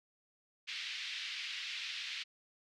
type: band-pass noise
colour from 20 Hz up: pink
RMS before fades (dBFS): -42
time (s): 0.67-2.24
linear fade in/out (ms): 20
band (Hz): 2200 to 4300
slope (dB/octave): 24
effects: none